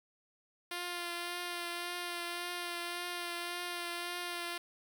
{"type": "tone with vibrato", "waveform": "5% pulse", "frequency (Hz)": 349.2, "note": "F4", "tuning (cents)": 0, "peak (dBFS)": -26, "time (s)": [0.71, 4.58], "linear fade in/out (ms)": 5, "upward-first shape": "triangle", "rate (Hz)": 1.8, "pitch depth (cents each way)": 22, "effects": ["11-bit"]}